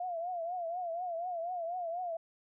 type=tone with vibrato; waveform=sine; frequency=695 Hz; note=F5; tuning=9 cents flat; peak=-34 dBFS; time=0-2.17 s; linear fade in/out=5 ms; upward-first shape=triangle; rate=4.1 Hz; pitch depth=120 cents each way; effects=none